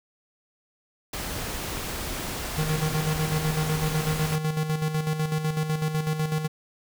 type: noise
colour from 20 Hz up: pink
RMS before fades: -32 dBFS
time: 1.13-4.36 s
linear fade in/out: 5 ms
type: tone with tremolo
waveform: square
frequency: 155.56 Hz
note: D#3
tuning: in tune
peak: -23 dBFS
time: 2.57-6.48 s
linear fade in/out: 20 ms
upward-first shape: square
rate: 8 Hz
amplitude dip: 55%
effects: none